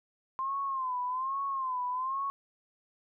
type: tone with vibrato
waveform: sine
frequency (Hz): 1046.5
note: C6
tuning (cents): 0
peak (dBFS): -30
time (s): 0.39-2.3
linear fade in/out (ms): 0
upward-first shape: sine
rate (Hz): 1.2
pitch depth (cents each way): 98
effects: none